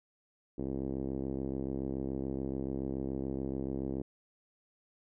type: tone with low-pass filter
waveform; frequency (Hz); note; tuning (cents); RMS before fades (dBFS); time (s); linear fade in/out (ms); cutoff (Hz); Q
5% pulse; 67; C2; +42; -36; 0.58-4.02; 5; 330; 1.8
effects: none